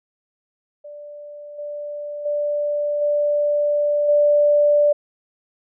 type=tone with level steps; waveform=sine; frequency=587.3 Hz; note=D5; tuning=in tune; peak=-34 / -27 / -19 / -16 / -12 dBFS; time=0.84-4.93 s; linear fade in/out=10 ms; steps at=1.58 / 2.25 / 3.01 / 4.08 s; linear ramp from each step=10 ms; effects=none